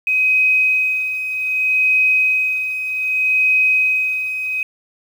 sine tone with tremolo, 2523 Hz, D#7, 23 cents sharp, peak -11 dBFS, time 0.07-4.63 s, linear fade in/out 2 ms, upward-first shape sine, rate 0.64 Hz, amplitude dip 65%, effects 7-bit

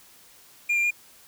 triangle tone with pitch steps, 2408 / 2384 / 2417 Hz, D7 / D7 / D7, +43 / +25 / +49 cents, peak -19 dBFS, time 0.69-0.909 s, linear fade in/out 10 ms, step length 73 ms, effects white hiss -53 dBFS RMS until 1.27 s

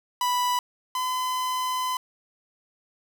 45% pulse tone pair in turn, 987.8 / 1015 Hz, B5 / B5, 0 / +47 cents, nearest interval unison, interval 47 cents, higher second, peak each -22 / -25 dBFS, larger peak first, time 0.21-0.59 / 0.95-1.97 s, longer second, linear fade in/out 2 ms, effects none

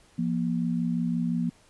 sine tone pair together, 172.23 / 238 Hz, F3 / A#3, -24 / +36 cents, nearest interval tritone, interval 560 cents, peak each -27 dBFS, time 0.18-1.5 s, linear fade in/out 10 ms, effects pink hiss -59 dBFS RMS until 1.69 s + resampled to 24000 Hz

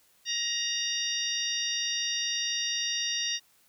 harmonic tone with a mistuned harmonic, 942 Hz, A#5, 18 cents sharp, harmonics 2 / 3 / 4 / 5 / 6, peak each -37 / -34 / -33 / -37 / -33 dBFS, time 0.25-3.4 s, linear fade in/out 50 ms, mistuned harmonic 4, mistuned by -36 cents, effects white hiss -64 dBFS RMS until 3.68 s

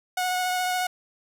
sawtooth tone with vibrato, 731 Hz, F#5, 21 cents flat, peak -20 dBFS, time 0.17-0.87 s, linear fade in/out 5 ms, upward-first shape sine, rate 14 Hz, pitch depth 11 cents each way, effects none

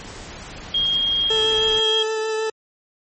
pink noise, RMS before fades -36 dBFS, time 0-1.8 s, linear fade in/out 0 ms
sine tone, 3247 Hz, G#7, 40 cents flat, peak -17 dBFS, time 0.74-2.03 s, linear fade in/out 5 ms
40% pulse tone with vibrato, 438.8 Hz, A4, 5 cents flat, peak -20 dBFS, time 1.3-2.5 s, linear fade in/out 5 ms, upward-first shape sine, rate 6.4 Hz, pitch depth 12 cents each way
effects MP3 32 kbps

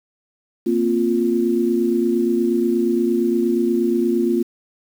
sine chord, Bb suspended second, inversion none, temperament equal, 233.1 / 261.6 / 349.2 Hz, Bb3 / C4 / F4, 0 / 0 / 0 cents, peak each -20 / -23 / -18 dBFS, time 0.66-4.43 s, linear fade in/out 10 ms, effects 7-bit

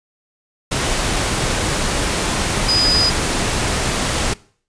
sine tone in noise, 4962 Hz, D#8, 6 cents flat, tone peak -14 dBFS, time 2.68-3.1 s, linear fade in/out 10 ms, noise pink, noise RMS -19 dBFS, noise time 0.71-4.34 s, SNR +2 dB, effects noise-tail reverb RT60 0.5 s tail -22 dB re dry + resampled to 22050 Hz

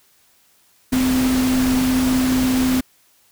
sine tone in noise, 256.8 Hz, C4, 32 cents flat, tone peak -15 dBFS, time 0.92-2.81 s, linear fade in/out 10 ms, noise pink, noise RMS -25 dBFS, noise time 0.92-2.81 s, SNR +7 dB, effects white hiss -57 dBFS RMS until 3.31 s

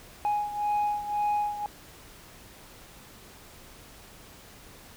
sine beating tone pair, 830.6 / 832.5 Hz, G#5 / G#5, 0 / +4 cents, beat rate 1.9 Hz, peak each -25 / -29 dBFS, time 0.25-1.66 s, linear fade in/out 0 ms, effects tanh soft clip ceiling -22 dBFS + pink hiss -50 dBFS RMS until 4.96 s

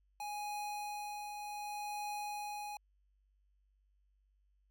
square tone with tremolo, 830.6 Hz, G#5, in tune, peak -39 dBFS, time 0.2-2.77 s, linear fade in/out 2 ms, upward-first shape triangle, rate 0.66 Hz, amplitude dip 40%, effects added 49 Hz sine -70 dBFS peak until 4.7 s

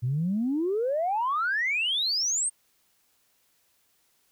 sine exponential sweep, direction up, 116.54 to 8850 Hz, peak -23 dBFS, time 0.02-2.5 s, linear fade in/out 20 ms, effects tanh soft clip ceiling -19 dBFS + white hiss -68 dBFS RMS until 4.31 s

